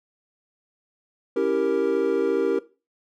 triangle chord, C# diminished seventh, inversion none, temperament equal, 277.2 / 329.6 / 392 / 466.2 Hz, C#4 / E4 / G4 / Bb4, 0 / 0 / 0 / 0 cents, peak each -27 / -26 / -22 / -21 dBFS, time 1.36-2.59 s, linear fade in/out 5 ms, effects noise-tail reverb RT60 0.3 s tail -17 dB re dry

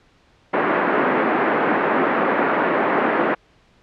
pink band-pass noise, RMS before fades -19 dBFS, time 0.53-3.35 s, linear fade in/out 10 ms, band 240 to 1900 Hz, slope 24 dB/octave, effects pink hiss -56 dBFS RMS until 3.82 s + low-pass 4000 Hz 12 dB/octave

